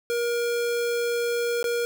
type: tone with dropouts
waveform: square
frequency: 474.3 Hz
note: A#4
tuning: 30 cents sharp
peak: -24 dBFS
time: 0.1-1.85 s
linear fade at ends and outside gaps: 0 ms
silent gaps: 1.628-1.642 s
effects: none